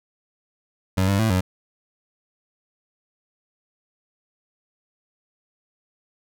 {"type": "tone with pitch steps", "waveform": "25% pulse", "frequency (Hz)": [94.4, 99, 111.2, 92.4], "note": ["F#2", "G2", "A2", "F#2"], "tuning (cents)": [35, 18, 19, -2], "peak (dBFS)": -14, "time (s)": [0.97, 1.41], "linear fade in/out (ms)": 10, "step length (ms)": 110, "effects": []}